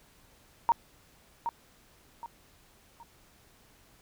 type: tone with echo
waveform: sine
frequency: 932.3 Hz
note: A#5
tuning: in tune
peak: -19 dBFS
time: 0.69-0.72 s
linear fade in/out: 0 ms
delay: 770 ms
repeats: 3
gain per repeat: -9 dB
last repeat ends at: 3.03 s
effects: pink hiss -61 dBFS RMS until 4.01 s